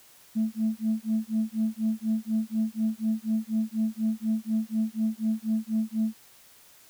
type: tone with tremolo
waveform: sine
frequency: 220 Hz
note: A3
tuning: in tune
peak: -20 dBFS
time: 0.35-6.15 s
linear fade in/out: 20 ms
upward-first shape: sine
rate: 4.1 Hz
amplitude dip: 100%
effects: tanh soft clip ceiling -18 dBFS + white hiss -55 dBFS RMS until 6.89 s